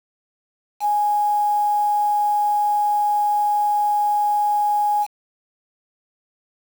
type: tone with quantisation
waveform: sine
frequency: 830.6 Hz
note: G#5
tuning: in tune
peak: -16 dBFS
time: 0.8-5.07 s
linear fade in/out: 50 ms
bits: 6
effects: none